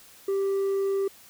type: tone with hard clipping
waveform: triangle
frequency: 392 Hz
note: G4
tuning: in tune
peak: -22 dBFS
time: 0.28-1.08 s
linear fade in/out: 5 ms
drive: 1 dB
effects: white hiss -52 dBFS RMS until 1.29 s